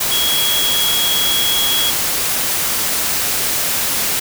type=tone in noise; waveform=sine; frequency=3322 Hz; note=G#7; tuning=in tune; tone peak=-16 dBFS; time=0.11-1.91 s; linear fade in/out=10 ms; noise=white; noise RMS=-18 dBFS; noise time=0-4.2 s; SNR=-1 dB; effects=none